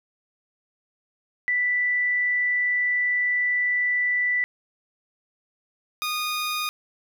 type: tone pair in turn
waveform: sine / 15% pulse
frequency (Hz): 1975.5 / 1230.7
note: B6 / D#6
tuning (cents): 0 / -19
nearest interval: minor sixth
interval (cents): 819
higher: first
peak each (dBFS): -20 / -19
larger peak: second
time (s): 1.48-4.44 / 6.02-6.69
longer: first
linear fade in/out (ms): 0
effects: none